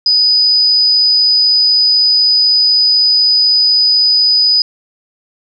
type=tone; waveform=sine; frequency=4978 Hz; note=D#8; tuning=in tune; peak=-7 dBFS; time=0.06-4.62 s; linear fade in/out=2 ms; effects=none